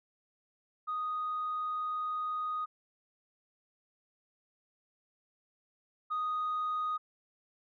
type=tone pair in turn; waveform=sine; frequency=1243 / 1243 Hz; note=D#6 / D#6; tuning=-2 / -2 cents; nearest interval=unison; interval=0 cents; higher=neither; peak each=-31 / -29 dBFS; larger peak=second; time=0.87-2.66 / 6.1-6.98 s; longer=first; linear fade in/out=20 ms; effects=tanh soft clip ceiling -28 dBFS